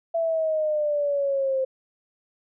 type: exponential sweep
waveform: sine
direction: down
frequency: 669 to 523.3 Hz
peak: -21 dBFS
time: 0.14-1.65 s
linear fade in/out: 10 ms
effects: none